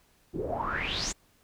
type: noise with low-pass filter sweep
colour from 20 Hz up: pink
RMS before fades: -32 dBFS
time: 0.33-1.13 s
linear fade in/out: 20 ms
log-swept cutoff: 300 to 7600 Hz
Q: 8
effects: pink hiss -65 dBFS RMS until 1.43 s